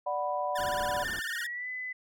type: chord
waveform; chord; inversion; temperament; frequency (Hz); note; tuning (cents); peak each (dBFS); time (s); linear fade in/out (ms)
sine; B minor; first; equal; 587.3 / 740 / 987.8; D5 / F#5 / B5; 0 / 0 / 0; -33; 0.06-1.04; 10
type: tone with vibrato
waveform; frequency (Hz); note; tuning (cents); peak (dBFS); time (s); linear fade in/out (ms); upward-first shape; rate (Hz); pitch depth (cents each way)
sawtooth; 1600; G6; +35; -32; 0.55-1.47; 10; sine; 18; 210
type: low-pass noise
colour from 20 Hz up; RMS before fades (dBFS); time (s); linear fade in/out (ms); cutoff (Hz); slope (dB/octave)
pink; -43; 0.58-1.2; 10; 1800; 24
type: tone with pitch glide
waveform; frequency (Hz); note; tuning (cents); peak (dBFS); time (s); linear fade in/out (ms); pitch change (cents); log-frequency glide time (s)
sine; 1800 to 2009; A6 to B6; +39 to +29; -34; 1.04-1.93; 10; +190; 1.24-1.68
effects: none